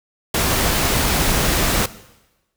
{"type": "noise", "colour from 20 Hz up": "pink", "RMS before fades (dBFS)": -18, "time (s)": [0.34, 1.86], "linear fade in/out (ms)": 5, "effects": ["noise-tail reverb RT60 1.0 s tail -17 dB re dry"]}